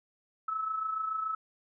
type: tone with amplitude modulation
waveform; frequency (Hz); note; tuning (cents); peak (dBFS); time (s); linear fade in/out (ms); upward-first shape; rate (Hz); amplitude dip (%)
sine; 1300; E6; -24; -28; 0.48-1.35; 5; sine; 27; 55
effects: none